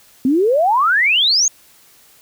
sine exponential sweep, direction up, 246.9 to 6770 Hz, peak -11 dBFS, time 0.25-1.48 s, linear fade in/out 2 ms, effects white hiss -49 dBFS RMS until 2.21 s

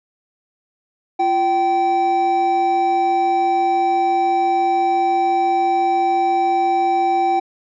triangle tone pair together, 344.3 / 773 Hz, F4 / G5, -25 / -24 cents, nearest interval octave + major second, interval 1401 cents, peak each -20 / -13 dBFS, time 1.19-7.4 s, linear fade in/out 10 ms, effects resampled to 16000 Hz

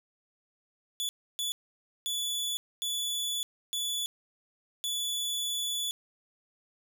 sawtooth tone bursts at uneven times, 3446 Hz, A7, 37 cents flat, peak -27 dBFS, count 6, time 1-1.09 / 1.39-1.52 / 2.06-2.57 / 2.82-3.43 / 3.73-4.06 / 4.84-5.91 s, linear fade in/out 0 ms, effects none

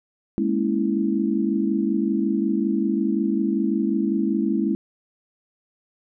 sine chord, A# half-diminished seventh, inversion third, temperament equal, 207.7 / 233.1 / 277.2 / 329.6 Hz, G#3 / A#3 / C#4 / E4, 0 / 0 / 0 / 0 cents, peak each -23 / -27 / -26 / -24 dBFS, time 0.38-4.75 s, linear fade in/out 0 ms, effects none

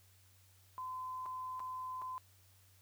sine tone with dropouts, 1023 Hz, C6, 39 cents flat, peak -40 dBFS, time 0.78-2.18 s, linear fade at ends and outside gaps 0 ms, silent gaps 1.258-1.262 / 1.595-1.602 / 2.017-2.021 s, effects added 94 Hz sine -65 dBFS peak until 2.81 s + white hiss -68 dBFS RMS until 2.81 s

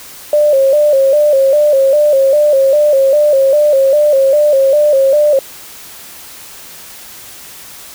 sine tone with vibrato, 567 Hz, C#5, 39 cents sharp, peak -6 dBFS, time 0.33-5.39 s, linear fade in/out 2 ms, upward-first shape square, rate 2.5 Hz, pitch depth 84 cents each way, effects white hiss -33 dBFS RMS until 7.94 s

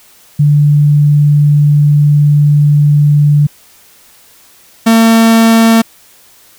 sine / 45% pulse tone pair in turn, 146.83 / 226.3 Hz, D3 / A3, 0 / +49 cents, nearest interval perfect fifth, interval 749 cents, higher second, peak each -4 dBFS, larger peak neither, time 0.39-3.47 / 4.86-5.82 s, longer first, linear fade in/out 10 ms, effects white hiss -43 dBFS RMS until 6.58 s

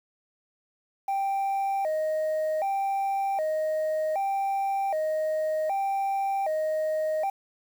sine tone with vibrato, 700 Hz, F5, 4 cents sharp, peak -22 dBFS, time 1.08-7.3 s, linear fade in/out 5 ms, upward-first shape square, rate 0.65 Hz, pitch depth 200 cents each way, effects tanh soft clip ceiling -23 dBFS + 8-bit

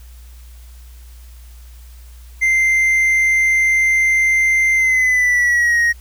triangle tone with pitch glide, 2086 to 1880 Hz, C7 to A#6, -6 to +14 cents, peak -10 dBFS, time 2.41-5.93 s, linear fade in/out 20 ms, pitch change -180 cents, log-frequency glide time 4.75-5.79 s, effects added 60 Hz sine -36 dBFS peak until 6 s + white hiss -50 dBFS RMS until 6 s

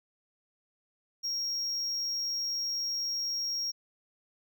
triangle tone, 5588 Hz, F8, in tune, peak -29 dBFS, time 1.23-3.72 s, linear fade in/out 20 ms, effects none

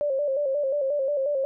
sine tone with vibrato, 560 Hz, C#5, 18 cents sharp, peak -22 dBFS, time 0.01-1.45 s, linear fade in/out 0 ms, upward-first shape square, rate 5.6 Hz, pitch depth 75 cents each way, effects none

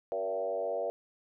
sine tone with frequency modulation, 571 Hz, D5, 49 cents flat, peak -30 dBFS, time 0.12-0.9 s, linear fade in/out 0 ms, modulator 97.1 Hz, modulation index 1.4, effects none

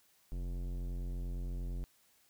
sine tone with tanh clipping, 44.36 Hz, F1, 28 cents sharp, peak -38 dBFS, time 0.32-1.84 s, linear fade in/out 0 ms, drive 17 dB, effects white hiss -69 dBFS RMS until 2.29 s

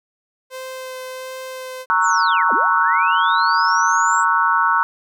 sawtooth tone with vibrato, 517 Hz, C5, 21 cents flat, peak -25 dBFS, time 0.5-1.86 s, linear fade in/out 50 ms, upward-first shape sine, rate 1.4 Hz, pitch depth 9 cents each way
sine chord, F# dominant seventh, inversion first, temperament equal with one note detuned, 925.9 / 1108.7 / 1318.5 / 1480 Hz, A#5 / C#6 / E6 / F#6, -12 / 0 / 0 / 0 cents, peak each -19 dBFS, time 1.9-4.83 s, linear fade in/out 0 ms
sine linear two-way sweep, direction down then up, 7820 to 211.5 to 7820 Hz, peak -26 dBFS, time 2.01-4.25 s, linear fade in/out 50 ms, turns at 2.53 s
effects none

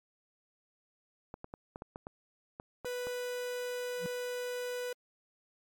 clicks, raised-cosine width 1 ms, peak -28 dBFS, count 10, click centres 1.341 / 1.444 / 1.539 / 1.759 / 1.821 / 1.959 / 2.069 / 2.599 / 2.847 / 3.07 s
45% pulse tone, 493.9 Hz, B4, in tune, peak -35 dBFS, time 2.85-4.93 s, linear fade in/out 5 ms
sine tone with exponential growth, 175.7 Hz, F3, 11 cents sharp, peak -32 dBFS, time 3.97-4.06 s, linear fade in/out 0 ms, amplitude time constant 19 ms
effects MP3 96 kbps

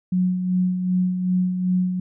sine tone with tremolo, 182.6 Hz, F#3, 23 cents flat, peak -16 dBFS, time 0.12-2 s, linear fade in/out 5 ms, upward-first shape sine, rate 2.6 Hz, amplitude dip 50%, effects none

